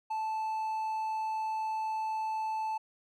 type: tone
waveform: triangle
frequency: 876 Hz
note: A5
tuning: 8 cents flat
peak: -29 dBFS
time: 0.1-2.78 s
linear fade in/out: 10 ms
effects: none